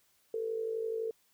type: tone with amplitude modulation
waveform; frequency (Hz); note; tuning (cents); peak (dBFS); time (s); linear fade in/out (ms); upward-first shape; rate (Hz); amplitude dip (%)
sine; 449.1; A4; +35; -29; 0.34-1.11; 2; sine; 51.9; 65
effects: white hiss -70 dBFS RMS until 1.33 s